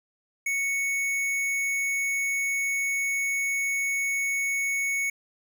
sine tone with hard clipping, 2217 Hz, C#7, in tune, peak -26 dBFS, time 0.46-5.1 s, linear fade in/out 5 ms, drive 14 dB, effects none

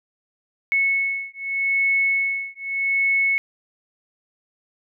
sine beating tone pair, 2200 / 2200.82 Hz, C#7 / C#7, -14 / -13 cents, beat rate 0.82 Hz, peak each -22 / -22 dBFS, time 0.72-3.38 s, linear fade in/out 0 ms, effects none

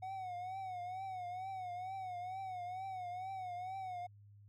triangle tone with vibrato, 740 Hz, F#5, in tune, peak -39 dBFS, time 0.02-4.07 s, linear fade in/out 10 ms, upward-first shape triangle, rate 2.2 Hz, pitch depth 91 cents each way, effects added 102 Hz sine -57 dBFS peak until 4.48 s

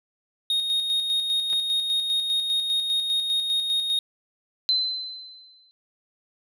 triangle tone with tremolo, 3720 Hz, A#7, 4 cents flat, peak -19 dBFS, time 0.5-3.99 s, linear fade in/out 2 ms, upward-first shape square, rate 5 Hz, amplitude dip 40%
clicks, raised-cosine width 0.3 ms, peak -25 dBFS, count 2, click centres 1.528 / 1.534 s
sine tone with exponential decay, 4058 Hz, B7, 46 cents sharp, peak -17 dBFS, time 4.69-5.71 s, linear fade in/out 0 ms, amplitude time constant 220 ms
effects none

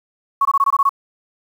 sine tone bursts, 1108.7 Hz, C#6, in tune, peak -11 dBFS, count 8, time 0.41-0.893 s, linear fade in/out 5 ms, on 42 ms, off 21 ms, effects 7-bit

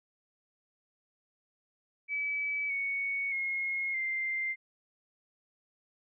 sine tone with pitch steps, 2293 / 2224 / 2157 / 2092 Hz, D7 / C#7 / C#7 / C7, -42 / +5 / -48 / -1 cents, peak -30 dBFS, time 2.08-4.56 s, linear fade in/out 50 ms, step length 620 ms, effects none

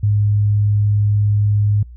sine tone, 103.7 Hz, G#2, 2 cents flat, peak -12 dBFS, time 0.03-1.83 s, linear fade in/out 5 ms, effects noise-tail reverb RT60 0.1 s tail -25 dB re dry + added 60 Hz sine -34 dBFS peak until 1.96 s

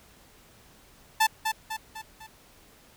sawtooth tone with echo, 880 Hz, A5, in tune, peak -15 dBFS, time 1.2-1.27 s, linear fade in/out 10 ms, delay 250 ms, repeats 4, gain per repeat -6 dB, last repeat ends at 2.27 s, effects pink hiss -56 dBFS RMS until 2.96 s

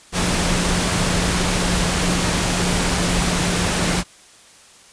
sine tone in noise, 177.2 Hz, F3, 25 cents sharp, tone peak -23 dBFS, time 0.12-4.04 s, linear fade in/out 50 ms, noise pink, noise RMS -20 dBFS, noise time 0.12-4.04 s, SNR -6 dB, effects white hiss -47 dBFS RMS until 4.92 s + resampled to 22050 Hz

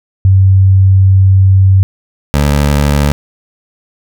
sine / 20% pulse tone pair in turn, 95.7 / 72.28 Hz, G2 / D2, -41 / -27 cents, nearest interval perfect fourth, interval 486 cents, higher first, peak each -3 dBFS, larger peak neither, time 0.25-1.83 / 2.34-3.12 s, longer first, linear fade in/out 0 ms, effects none

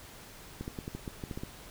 clicks, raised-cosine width 3 ms, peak -24 dBFS, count 10, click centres 0.61 / 0.679 / 0.788 / 0.879 / 0.95 / 1.078 / 1.238 / 1.312 / 1.375 / 1.435 s, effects pink hiss -50 dBFS RMS until 1.7 s

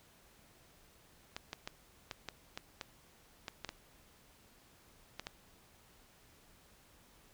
clicks, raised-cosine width 0.2 ms, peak -23 dBFS, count 12, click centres 1.365 / 1.531 / 1.675 / 2.112 / 2.287 / 2.575 / 2.812 / 3.482 / 3.647 / 3.691 / 5.196 / 5.269 s, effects pink hiss -64 dBFS RMS until 7.33 s

